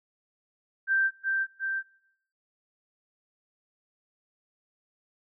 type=tone with echo; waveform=sine; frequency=1568 Hz; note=G6; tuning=in tune; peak=-21 dBFS; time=0.87-1.11 s; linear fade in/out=50 ms; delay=360 ms; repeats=2; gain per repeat=-3 dB; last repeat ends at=1.83 s; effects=noise-tail reverb RT60 0.8 s tail -24 dB re dry